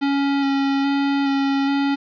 square tone with vibrato, 277.2 Hz, C#4, in tune, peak -18 dBFS, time 0.01-1.96 s, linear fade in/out 20 ms, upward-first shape square, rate 1.2 Hz, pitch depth 12 cents each way, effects resampled to 11025 Hz + 8-bit

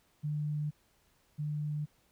sine tone pair in turn, 149.5 / 149.5 Hz, D3 / D3, +31 / +31 cents, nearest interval unison, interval 0 cents, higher neither, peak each -31 / -32 dBFS, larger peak first, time 0.23-0.71 / 1.38-1.86 s, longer neither, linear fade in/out 20 ms, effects pink hiss -70 dBFS RMS until 2.11 s

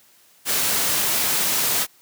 white noise, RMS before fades -21 dBFS, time 0.45-1.87 s, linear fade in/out 50 ms, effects white hiss -55 dBFS RMS until 2.01 s + high-pass 100 Hz 12 dB/octave

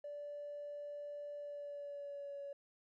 triangle tone with pitch glide, 582 to 564.1 Hz, D5 to C#5, -16 to +30 cents, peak -40 dBFS, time 0.04-2.53 s, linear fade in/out 5 ms, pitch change -54 cents, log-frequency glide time 1.37-2.41 s, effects tanh soft clip ceiling -41 dBFS

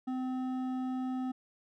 sine tone with hard clipping, 257 Hz, C4, 31 cents flat, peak -34 dBFS, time 0.07-1.32 s, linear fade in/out 10 ms, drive 9 dB, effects none

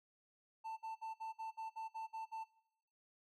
triangle tone bursts, 890 Hz, A5, 20 cents sharp, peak -40 dBFS, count 10, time 0.64-2.444 s, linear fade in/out 20 ms, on 130 ms, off 56 ms, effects noise-tail reverb RT60 0.8 s tail -18 dB re dry + MP3 96 kbps

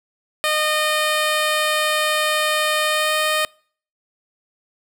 10% pulse tone with pitch glide, 612 to 615.9 Hz, D#5 to D#5, -29 to -18 cents, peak -9 dBFS, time 0.44-3.45 s, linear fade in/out 0 ms, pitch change +11 cents, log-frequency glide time 2.84-3.13 s, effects noise-tail reverb RT60 0.5 s tail -26 dB re dry

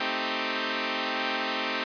5% pulse chord, A half-diminished seventh, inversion none, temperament equal, 220 / 261.6 / 311.1 / 392 Hz, A3 / C4 / Eb4 / G4, 0 / 0 / 0 / 0 cents, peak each -23 / -20 / -22 / -22 dBFS, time 0-1.84 s, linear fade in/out 5 ms, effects resampled to 11025 Hz

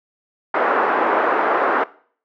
white band-pass noise, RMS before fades -18 dBFS, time 0.54-1.84 s, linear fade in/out 5 ms, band 320 to 1400 Hz, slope 24 dB/octave, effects noise-tail reverb RT60 0.5 s tail -20 dB re dry

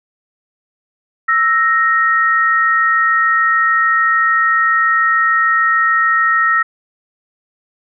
sine tone pair together, 1320 / 1866.8 Hz, E6 / A#6, +2 / +2 cents, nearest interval tritone, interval 600 cents, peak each -13 dBFS, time 1.28-6.63 s, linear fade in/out 10 ms, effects none

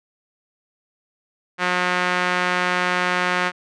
sawtooth tone with band-pass filter, 180 Hz, F#3, 47 cents flat, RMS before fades -21 dBFS, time 1.58-3.52 s, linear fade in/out 50 ms, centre 1700 Hz, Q 1.3, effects resampled to 22050 Hz

